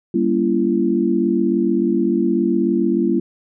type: chord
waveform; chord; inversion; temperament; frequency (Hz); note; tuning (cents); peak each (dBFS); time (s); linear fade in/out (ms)
sine; G diminished seventh; none; just; 196 / 235.2 / 282.2 / 338.7; G3 / Bb3 / Db4 / Fb4; 0 / +16 / +31 / +47; -21 / -20 / -23 / -18; 0.14-3.2; 5
effects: none